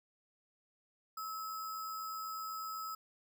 sine tone with sample-and-hold, 1296 Hz, E6, 30 cents flat, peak -39 dBFS, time 1.17-2.95 s, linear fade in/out 5 ms, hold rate 6300 Hz, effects none

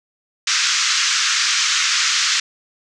white band-pass noise, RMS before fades -18 dBFS, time 0.47-2.4 s, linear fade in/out 5 ms, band 1200 to 6800 Hz, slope 48 dB/octave, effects none

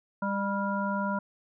harmonic tone with a mistuned harmonic, 200 Hz, G3, 35 cents sharp, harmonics 1 / 3 / 5 / 7, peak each -30 / -35 / -32 / -35 dBFS, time 0.22-1.19 s, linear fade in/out 5 ms, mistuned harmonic 5, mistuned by -38 cents, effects none

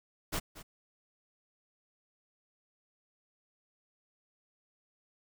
pink noise with echo, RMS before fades -33 dBFS, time 0.32-0.4 s, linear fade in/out 20 ms, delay 230 ms, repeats 1, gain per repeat -15 dB, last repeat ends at 0.63 s, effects none

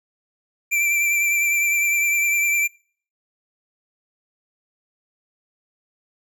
square tone with vibrato, 2349 Hz, D7, in tune, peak -18 dBFS, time 0.71-2.68 s, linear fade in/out 20 ms, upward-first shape sine, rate 9.9 Hz, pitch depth 25 cents each way, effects noise-tail reverb RT60 0.5 s tail -26 dB re dry

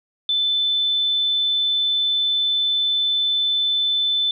sine tone, 3520 Hz, A7, in tune, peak -17 dBFS, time 0.29-4.31 s, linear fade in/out 2 ms, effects none

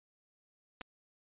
clicks, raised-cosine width 0.3 ms, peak -27 dBFS, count 2, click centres 0.811 / 0.815 s, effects resampled to 8000 Hz

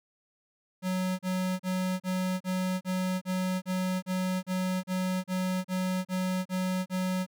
square tone bursts, 185 Hz, F#3, in tune, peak -28 dBFS, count 16, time 0.82-7.265 s, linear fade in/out 50 ms, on 370 ms, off 35 ms, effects none

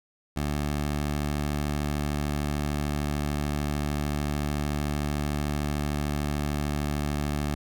15% pulse tone, 73.42 Hz, D2, in tune, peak -20 dBFS, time 0.36-7.55 s, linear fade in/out 10 ms, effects none

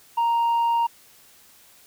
sine tone with tanh clipping, 932.3 Hz, A#5, in tune, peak -19 dBFS, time 0.17-0.87 s, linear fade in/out 10 ms, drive 2 dB, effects white hiss -53 dBFS RMS until 1.86 s

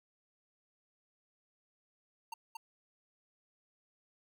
square tone with echo, 914 Hz, A#5, 34 cents flat, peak -40 dBFS, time 2.32-2.34 s, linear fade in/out 5 ms, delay 230 ms, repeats 1, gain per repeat -2 dB, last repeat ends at 2.57 s, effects none

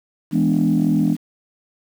sine chord, E dominant seventh, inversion none, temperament equal, 164.81 / 207.7 / 246.9 / 293.7 Hz, E3 / G#3 / B3 / D4, 0 / 0 / 0 / 0 cents, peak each -19 dBFS, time 0.31-1.17 s, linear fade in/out 50 ms, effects tanh soft clip ceiling -8 dBFS + 7-bit

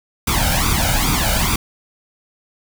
pink noise with flanger, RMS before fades -17 dBFS, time 0.27-1.56 s, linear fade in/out 5 ms, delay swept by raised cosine 0.83 to 1.36 ms, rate 2.4 Hz, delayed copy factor +0.8, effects none

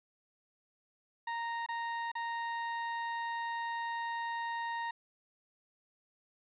30% pulse tone with dropouts, 930 Hz, A#5, 4 cents flat, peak -32 dBFS, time 1.27-4.91 s, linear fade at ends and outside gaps 5 ms, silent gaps 1.663-1.687 / 2.117-2.152 s, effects resampled to 8000 Hz + 12-bit

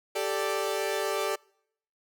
sawtooth chord, G suspended second, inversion none, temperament equal, 392 / 440 / 587.3 Hz, G4 / A4 / D5, 0 / 0 / 0 cents, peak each -28 dBFS, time 0.15-1.36 s, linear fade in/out 10 ms, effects noise-tail reverb RT60 0.7 s tail -26 dB re dry

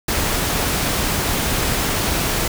pink noise, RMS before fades -20 dBFS, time 0.08-2.48 s, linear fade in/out 5 ms, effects none

